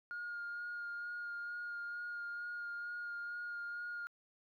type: tone with vibrato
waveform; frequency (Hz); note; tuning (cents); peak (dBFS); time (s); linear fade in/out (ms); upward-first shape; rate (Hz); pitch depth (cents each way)
sine; 1421; F6; +30; -39; 0.11-4.07; 0; sine; 2.2; 14
effects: tanh soft clip ceiling -37 dBFS + 13-bit